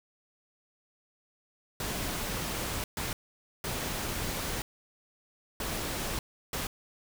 pink noise bursts at uneven times, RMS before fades -34 dBFS, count 5, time 1.8-2.84 / 2.97-3.13 / 3.64-4.62 / 5.6-6.19 / 6.53-6.67 s, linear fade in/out 2 ms, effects none

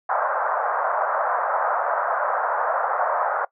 pink band-pass noise, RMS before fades -23 dBFS, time 0.09-3.45 s, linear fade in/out 5 ms, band 570 to 1500 Hz, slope 48 dB/octave, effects noise-tail reverb RT60 0.1 s tail -20 dB re dry

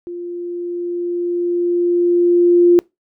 sine tone with level ramp, 349.2 Hz, F4, in tune, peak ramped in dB -25 to -6 dBFS, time 0.07-2.79 s, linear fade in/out 0 ms, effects noise-tail reverb RT60 0.2 s tail -25 dB re dry

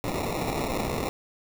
blue noise with sample-and-hold, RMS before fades -29 dBFS, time 0.04-1.09 s, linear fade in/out 0 ms, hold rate 1575 Hz, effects none

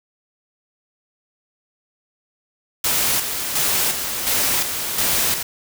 white noise with tremolo, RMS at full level -19 dBFS, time 2.84-5.43 s, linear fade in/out 5 ms, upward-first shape square, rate 1.4 Hz, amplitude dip 50%, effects none

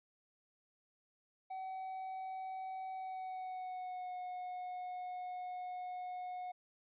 triangle tone with pitch glide, 757 to 727.4 Hz, F#5 to F#5, +39 to -30 cents, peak -39 dBFS, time 1.5-6.52 s, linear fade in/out 10 ms, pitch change -69 cents, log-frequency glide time 2.94-4.15 s, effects resampled to 8000 Hz

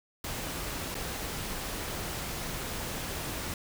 pink noise with dropouts, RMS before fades -36 dBFS, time 0.24-3.54 s, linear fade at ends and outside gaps 2 ms, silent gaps 0.945-0.951 s, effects none

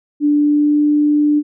sine tone with pitch glide, 293.7 to 296.3 Hz, D4 to D4, 0 to +15 cents, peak -10 dBFS, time 0.2-1.43 s, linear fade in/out 50 ms, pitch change +15 cents, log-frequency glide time 0.34-0.82 s, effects none

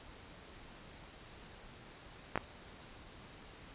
clicks, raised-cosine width 0.5 ms, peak -17 dBFS, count 2, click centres 2.357 / 2.376 s, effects pink hiss -54 dBFS RMS until 3.74 s + resampled to 8000 Hz

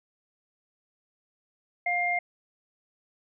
sine tone pair together, 705 / 2113 Hz, F5 / C7, +16 / +16 cents, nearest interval octave + perfect fifth, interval 1900 cents, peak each -28 / -26 dBFS, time 1.86-2.19 s, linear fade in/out 5 ms, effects none

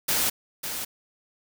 white noise with echo, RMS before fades -24 dBFS, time 0.08-0.3 s, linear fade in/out 10 ms, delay 550 ms, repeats 1, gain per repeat -8 dB, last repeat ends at 0.85 s, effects none

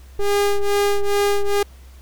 square ring-modulated tone, 203.2 Hz, G#3, 38 cents flat, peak -13 dBFS, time 0.19-1.63 s, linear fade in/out 5 ms, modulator 202 Hz, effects added 65 Hz sine -40 dBFS peak until 2.01 s + pink hiss -52 dBFS RMS until 2.01 s

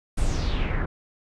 brown noise with low-pass filter sweep, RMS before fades -24 dBFS, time 0.17-0.86 s, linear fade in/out 10 ms, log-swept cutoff 9900 to 1400 Hz, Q 3.6, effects none

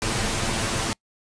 pink noise with comb filter, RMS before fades -25 dBFS, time 0.02-0.93 s, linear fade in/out 0 ms, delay 8.9 ms, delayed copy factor +0.55, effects noise-tail reverb RT60 0.1 s tail -26 dB re dry + resampled to 22050 Hz

